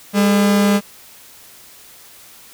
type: tone pair together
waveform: 45% pulse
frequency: 201.8 / 437 Hz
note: G#3 / A4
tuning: -49 / -12 cents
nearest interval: octave + minor second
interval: 1337 cents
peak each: -12 / -22 dBFS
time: 0.13-0.81 s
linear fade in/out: 50 ms
effects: white hiss -43 dBFS RMS until 2.53 s